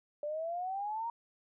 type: exponential sweep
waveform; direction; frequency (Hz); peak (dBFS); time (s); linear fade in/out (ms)
sine; up; 583 to 945; -34; 0.23-1.1; 2
effects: none

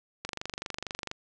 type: click train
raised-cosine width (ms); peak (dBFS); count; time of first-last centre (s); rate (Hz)
0.2; -17; 22; 0.25-1.114; 24.3
effects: resampled to 24000 Hz + 9-bit

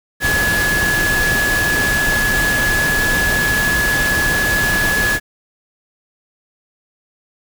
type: tone in noise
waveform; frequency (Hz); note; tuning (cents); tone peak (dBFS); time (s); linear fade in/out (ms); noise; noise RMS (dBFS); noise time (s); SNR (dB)
sine; 1694; G#6; +34; -15; 0.2-5.2; 50; pink; -20; 0.2-5.2; +2
effects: none

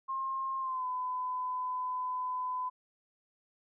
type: tone with pitch glide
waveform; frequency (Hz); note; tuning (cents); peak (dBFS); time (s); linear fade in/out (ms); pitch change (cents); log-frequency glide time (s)
sine; 1066 to 1007.9; C6 to B5; +32 to +35; -32; 0.08-2.7; 20; -97; 0.59-0.86
effects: none

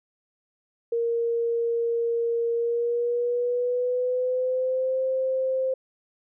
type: tone with pitch glide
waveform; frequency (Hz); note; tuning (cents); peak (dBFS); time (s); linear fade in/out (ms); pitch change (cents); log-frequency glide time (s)
sine; 466.2 to 523.3; A#4 to C5; 0 to 0; -22; 0.92-5.74; 5; +200; 2.53-5.02
effects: none

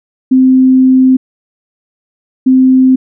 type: tone pair in turn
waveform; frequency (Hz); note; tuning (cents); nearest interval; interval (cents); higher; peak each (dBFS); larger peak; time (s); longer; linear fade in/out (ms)
sine; 259.6 / 259.6; C4 / C4; -13 / -13; unison; 0; neither; -3; neither; 0.31-1.17 / 2.46-2.96; first; 10
effects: none

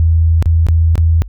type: tone with dropouts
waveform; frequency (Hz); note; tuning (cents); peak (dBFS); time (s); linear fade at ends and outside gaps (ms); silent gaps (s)
sine; 81.8; E2; -13; -7; 0-1.22; 0; 0.425-0.458 / 0.667-0.686 / 0.955-0.979
effects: added 50 Hz sine -27 dBFS peak until 1.28 s

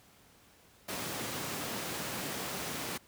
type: high-pass noise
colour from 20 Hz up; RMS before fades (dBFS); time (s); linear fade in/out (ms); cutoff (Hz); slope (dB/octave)
pink; -38; 0.88-2.98; 10; 140; 12
effects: pink hiss -61 dBFS RMS until 3.07 s + high-pass 60 Hz 12 dB/octave

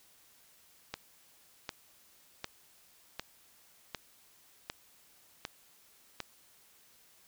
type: click train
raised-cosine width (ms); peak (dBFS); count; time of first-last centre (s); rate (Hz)
0.2; -19; 8; 0.94-6.203; 1.33
effects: white hiss -63 dBFS RMS until 7.27 s

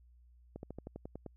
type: slowing click train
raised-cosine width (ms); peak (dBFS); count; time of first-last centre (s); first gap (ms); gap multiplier
2; -30; 9; 0.56-1.263; 71; 1.06
effects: added 60 Hz sine -59 dBFS peak until 1.36 s

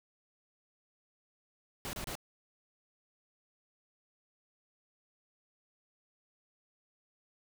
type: noise bursts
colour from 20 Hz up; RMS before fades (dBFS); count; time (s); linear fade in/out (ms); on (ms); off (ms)
pink; -40; 3; 1.85-2.153; 0; 81; 30
effects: none

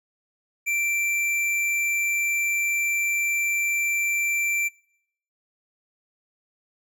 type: tone with hard clipping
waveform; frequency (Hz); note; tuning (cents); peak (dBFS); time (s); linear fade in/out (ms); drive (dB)
sine; 2349; D7; 0; -24; 0.66-4.69; 20; 12
effects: noise-tail reverb RT60 0.7 s tail -22 dB re dry

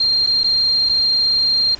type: tone with dropouts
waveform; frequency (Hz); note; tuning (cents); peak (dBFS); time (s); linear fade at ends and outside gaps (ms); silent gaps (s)
sine; 4191; C8; +2; -13; 0-1.75; 5; 0.265-0.271 / 0.434-0.441 / 0.89-0.894
effects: pink hiss -39 dBFS RMS until 1.79 s + resampled to 16000 Hz

